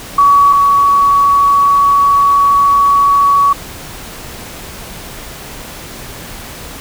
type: tone pair in turn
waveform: sine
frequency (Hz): 1131 / 1126.8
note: C#6 / C#6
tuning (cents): +34 / +28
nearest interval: unison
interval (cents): 6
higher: first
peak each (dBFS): -4 / -6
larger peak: first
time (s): 0.18-0.53 / 0.53-3.53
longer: second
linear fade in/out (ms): 5
effects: pink hiss -29 dBFS RMS until 6.8 s